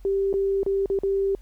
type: tone with dropouts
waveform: sine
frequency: 392 Hz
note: G4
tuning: in tune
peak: -20 dBFS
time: 0.05-1.35 s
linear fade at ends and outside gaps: 1 ms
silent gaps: 0.329-0.339 / 0.632-0.663 / 0.859-0.9 / 0.989-1.034 s
effects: added 44 Hz sine -42 dBFS peak until 1.41 s + pink hiss -62 dBFS RMS until 1.41 s